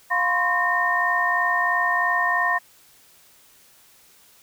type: tone cluster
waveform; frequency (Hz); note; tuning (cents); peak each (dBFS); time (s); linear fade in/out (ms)
sine; 705 / 1021 / 1084 / 1833; F5 / C6 / C#6 / A#6; +16 / -43 / -39 / -30; -26 / -25 / -27 / -21; 0.1-2.59; 20
effects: white hiss -54 dBFS RMS until 4.42 s